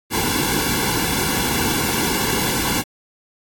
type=noise with comb filter; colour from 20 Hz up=pink; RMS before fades=-20 dBFS; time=0.1-2.84 s; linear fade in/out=50 ms; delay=1.6 ms; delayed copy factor=-0.9; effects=AAC 64 kbps